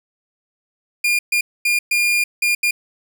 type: tone bursts at uneven times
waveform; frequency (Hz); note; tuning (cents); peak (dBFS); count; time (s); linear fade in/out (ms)
40% pulse; 2414; D7; +47; -14; 6; 1.04-1.19 / 1.32-1.41 / 1.65-1.79 / 1.91-2.24 / 2.42-2.55 / 2.63-2.71; 5
effects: none